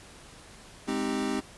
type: chord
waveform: square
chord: Ab major seventh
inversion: none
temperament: equal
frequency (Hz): 207.7 / 261.6 / 311.1 / 392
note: Ab3 / C4 / Eb4 / G4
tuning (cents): 0 / 0 / 0 / 0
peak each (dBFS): -35 / -32 / -35 / -35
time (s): 0.87-1.41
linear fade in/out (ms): 20
effects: pink hiss -50 dBFS RMS until 1.57 s + resampled to 24000 Hz